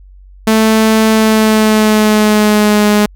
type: tone with pitch glide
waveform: sawtooth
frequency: 220 to 208.7 Hz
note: A3 to G#3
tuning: 0 to +9 cents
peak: -3 dBFS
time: 0.47-3.06 s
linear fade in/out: 5 ms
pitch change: -91 cents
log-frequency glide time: 1.11-2.88 s
effects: added 47 Hz sine -35 dBFS peak until 3.15 s